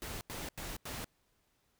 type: noise bursts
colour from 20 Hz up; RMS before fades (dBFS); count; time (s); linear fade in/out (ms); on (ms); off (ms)
pink; -42; 4; 0.02-1.044; 0; 190; 88
effects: pink hiss -75 dBFS RMS until 1.79 s